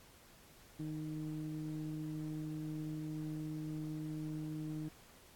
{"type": "ring-modulated tone", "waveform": "triangle", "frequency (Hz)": 77, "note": "D#2", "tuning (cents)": -17, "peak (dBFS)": -34, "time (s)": [0.79, 4.89], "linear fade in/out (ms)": 10, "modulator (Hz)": 232, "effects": ["pink hiss -61 dBFS RMS until 5.35 s", "AAC 64 kbps"]}